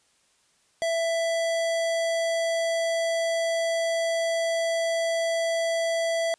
square tone, 663 Hz, E5, 10 cents sharp, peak -24 dBFS, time 0.82-6.34 s, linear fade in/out 0 ms, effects white hiss -65 dBFS RMS until 6.38 s + resampled to 22050 Hz

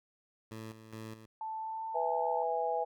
15% pulse tone with tremolo, 110.7 Hz, A2, 11 cents sharp, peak -36 dBFS, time 0.51-1.26 s, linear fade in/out 5 ms, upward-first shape square, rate 2.4 Hz, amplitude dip 65%
sine tone with pitch glide, 880 to 891.3 Hz, A5 to A5, 0 to +22 cents, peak -36 dBFS, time 1.41-2.43 s, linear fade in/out 2 ms, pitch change +22 cents, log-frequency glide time 1.58-1.87 s
harmonic tone, 164.81 Hz, E3, in tune, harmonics 3 / 4 / 5, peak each -35 / -35 / -33 dBFS, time 1.94-2.85 s, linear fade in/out 20 ms
effects none

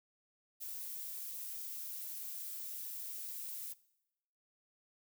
violet noise, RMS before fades -44 dBFS, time 0.6-3.74 s, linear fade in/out 20 ms, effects noise-tail reverb RT60 0.9 s tail -21 dB re dry

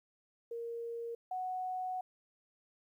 sine tone pair in turn, 466.2 / 740 Hz, A#4 / F#5, 0 / 0 cents, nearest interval minor sixth, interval 800 cents, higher second, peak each -38 / -35 dBFS, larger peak second, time 0.51-1.15 / 1.31-2.01 s, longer second, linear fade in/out 5 ms, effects 12-bit

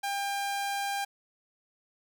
sawtooth tone, 799 Hz, G5, 33 cents sharp, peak -26 dBFS, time 0.03-1.05 s, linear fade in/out 10 ms, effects none

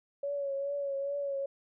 sine tone with vibrato, 560 Hz, C#5, 18 cents sharp, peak -31 dBFS, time 0.23-1.46 s, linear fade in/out 5 ms, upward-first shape triangle, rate 2.4 Hz, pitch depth 41 cents each way, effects none

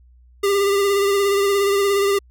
square tone with vibrato, 399.3 Hz, G4, 32 cents sharp, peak -16 dBFS, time 0.43-2.19 s, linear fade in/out 10 ms, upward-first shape sine, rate 17 Hz, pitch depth 30 cents each way, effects added 61 Hz sine -47 dBFS peak until 2.3 s

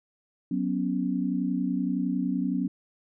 sine chord, F# suspended fourth, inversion none, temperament just, 185 / 246.7 / 277.5 Hz, F#3 / B3 / C#4, 0 / -2 / +2 cents, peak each -29 dBFS, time 0.51-2.68 s, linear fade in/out 5 ms, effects none

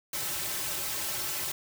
white noise with comb filter, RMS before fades -33 dBFS, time 0.13-1.52 s, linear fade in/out 5 ms, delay 4.2 ms, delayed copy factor -1, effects none

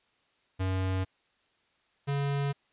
square tone pair in turn, 94.1 / 140.99 Hz, F#2 / C#3, +30 / +30 cents, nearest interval perfect fifth, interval 700 cents, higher second, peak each -28 dBFS, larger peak neither, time 0.59-1.05 / 2.07-2.53 s, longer neither, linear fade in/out 20 ms, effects white hiss -70 dBFS RMS until 2.72 s + resampled to 8000 Hz

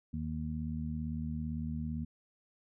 harmonic tone, 77.78 Hz, D#2, in tune, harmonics 1 / 2 / 3, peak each -39 / -39 / -38 dBFS, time 0.13-2.05 s, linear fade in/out 10 ms, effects none

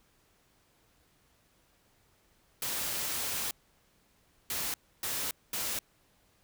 white noise bursts at uneven times, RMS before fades -34 dBFS, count 4, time 2.62-3.51 / 4.5-4.74 / 5.03-5.31 / 5.53-5.79 s, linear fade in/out 2 ms, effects pink hiss -68 dBFS RMS until 6.43 s

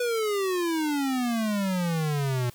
square exponential sweep, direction down, 493.9 to 120 Hz, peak -25 dBFS, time 0-2.5 s, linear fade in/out 5 ms, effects white hiss -53 dBFS RMS until 2.54 s

